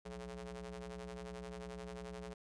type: ring-modulated tone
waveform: sawtooth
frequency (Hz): 123.47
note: B2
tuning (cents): 0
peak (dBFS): -38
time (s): 0.05-2.34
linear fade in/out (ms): 10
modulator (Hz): 303
effects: resampled to 22050 Hz